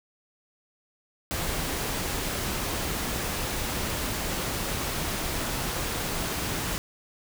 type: noise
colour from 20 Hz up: pink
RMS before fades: -30 dBFS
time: 1.31-6.78 s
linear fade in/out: 0 ms
effects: none